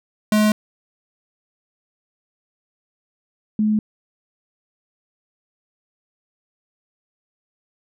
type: tone pair in turn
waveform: square / sine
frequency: 212.7 / 213.8 Hz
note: G#3 / A3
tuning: +42 / -49 cents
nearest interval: unison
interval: 9 cents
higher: second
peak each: -14 / -15 dBFS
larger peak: first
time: 0.32-0.52 / 3.59-3.79 s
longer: neither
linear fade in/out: 2 ms
effects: none